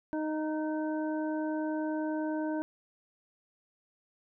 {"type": "harmonic tone with a mistuned harmonic", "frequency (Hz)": 310, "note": "D#4", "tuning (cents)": -6, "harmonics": [1, 2, 3, 5], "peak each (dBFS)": [-31, -37, -41, -45], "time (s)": [0.13, 2.62], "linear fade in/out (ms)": 0, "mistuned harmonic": 5, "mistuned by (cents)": -23, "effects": []}